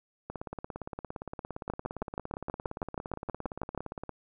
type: two click trains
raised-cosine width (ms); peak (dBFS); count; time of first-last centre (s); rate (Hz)
1; -23 / -18; 67 / 14; 0.3-4.093 / 1.7-3.777; 17.4 / 6.26
effects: none